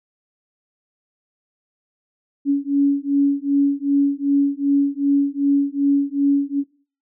sine beating tone pair, 280 / 282.6 Hz, C#4 / C#4, +18 / +34 cents, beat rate 2.6 Hz, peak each -18 dBFS, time 2.45-6.64 s, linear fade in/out 50 ms, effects noise-tail reverb RT60 0.4 s tail -19 dB re dry

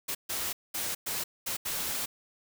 white noise bursts at uneven times, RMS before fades -33 dBFS, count 6, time 0.08-0.15 / 0.29-0.53 / 0.74-0.95 / 1.06-1.24 / 1.46-1.57 / 1.65-2.06 s, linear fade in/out 10 ms, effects none

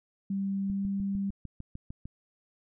sine tone with pitch glide, 196 to 197.25 Hz, G3 to G3, 0 to +11 cents, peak -28 dBFS, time 0.3-1.3 s, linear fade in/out 5 ms, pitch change +11 cents, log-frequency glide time 0.68-0.8 s
click train, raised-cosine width 5 ms, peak -28 dBFS, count 10, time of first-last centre 0.7-2.055 s, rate 6.64 Hz
effects none

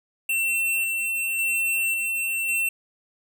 square tone with tremolo, 2701 Hz, E7, 42 cents sharp, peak -22 dBFS, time 0.29-2.69 s, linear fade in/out 5 ms, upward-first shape square, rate 0.91 Hz, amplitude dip 25%, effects none

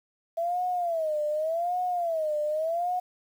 sine tone with vibrato, 659.3 Hz, E5, in tune, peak -25 dBFS, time 0.37-3 s, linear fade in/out 10 ms, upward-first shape sine, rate 0.86 Hz, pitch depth 170 cents each way, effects 9-bit

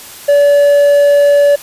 triangle tone, 574 Hz, D5, 40 cents flat, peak -3 dBFS, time 0.28-1.56 s, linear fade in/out 10 ms, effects white hiss -32 dBFS RMS until 1.62 s + resampled to 32000 Hz

